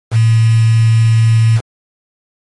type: tone with quantisation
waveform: sine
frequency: 113 Hz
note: A2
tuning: 47 cents sharp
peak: -6 dBFS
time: 0.11-1.61 s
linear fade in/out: 50 ms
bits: 4
effects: MP3 48 kbps